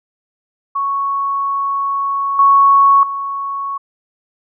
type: tone with level steps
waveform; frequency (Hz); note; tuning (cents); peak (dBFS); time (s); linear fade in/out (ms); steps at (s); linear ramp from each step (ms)
sine; 1108.7; C#6; 0; -15 / -6 / -19; 0.75-3.78; 10; 2.39 / 3.03; 2
effects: none